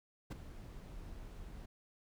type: noise with ADSR envelope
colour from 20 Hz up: brown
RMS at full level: -35 dBFS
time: 0.3-1.66 s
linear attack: 21 ms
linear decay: 10 ms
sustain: -14 dB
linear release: 10 ms
effects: none